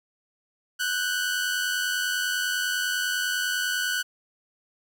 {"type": "tone pair together", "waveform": "sawtooth", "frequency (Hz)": [1480, 1570], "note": ["F#6", "G6"], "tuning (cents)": [0, 2], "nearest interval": "minor second", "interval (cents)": 102, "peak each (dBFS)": [-22, -28], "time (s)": [0.79, 4.03], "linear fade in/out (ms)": 20, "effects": []}